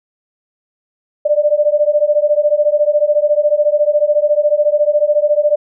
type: beating tone pair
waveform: sine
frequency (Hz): 587.3 / 601.3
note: D5 / D5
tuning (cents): 0 / +41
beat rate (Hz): 14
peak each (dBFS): -13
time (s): 1.25-5.56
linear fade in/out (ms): 10
effects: none